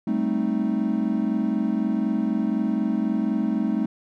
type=chord; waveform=triangle; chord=A half-diminished seventh; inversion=third; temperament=equal; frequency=196 / 220 / 261.6 / 311.1 Hz; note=G3 / A3 / C4 / Eb4; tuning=0 / 0 / 0 / 0 cents; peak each=-26 / -22 / -26 / -26 dBFS; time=0.07-3.86 s; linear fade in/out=5 ms; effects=none